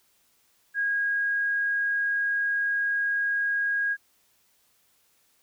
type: tone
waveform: sine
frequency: 1638 Hz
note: G#6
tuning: 24 cents flat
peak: -23 dBFS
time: 0.74-3.97 s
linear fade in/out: 50 ms
effects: white hiss -66 dBFS RMS until 5.42 s